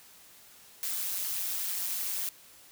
blue noise with amplitude modulation, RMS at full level -30 dBFS, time 0.83-2.29 s, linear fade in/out 0 ms, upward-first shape sine, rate 187 Hz, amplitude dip 70%, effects white hiss -55 dBFS RMS until 2.71 s

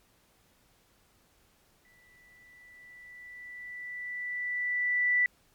sine tone with exponential growth, 1972 Hz, B6, 3 cents flat, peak -21 dBFS, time 1.85-5.26 s, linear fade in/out 1 ms, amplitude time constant 740 ms, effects pink hiss -66 dBFS RMS until 5.54 s + MP3 96 kbps

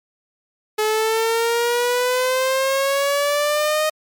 sawtooth exponential sweep, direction up, 427 to 622.3 Hz, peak -13 dBFS, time 0.78-3.9 s, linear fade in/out 10 ms, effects MP3 96 kbps

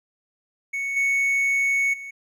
triangle tone with level steps, 2217 Hz, C#7, in tune, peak -23 / -17 / -32 dBFS, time 0.73-2.11 s, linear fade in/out 10 ms, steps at 0.96 / 1.93 s, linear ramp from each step 10 ms, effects none

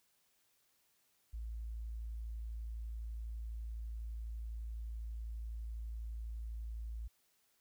sine tone, 56 Hz, A1, 31 cents sharp, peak -40 dBFS, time 1.33-7.08 s, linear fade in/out 10 ms, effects white hiss -75 dBFS RMS until 7.6 s

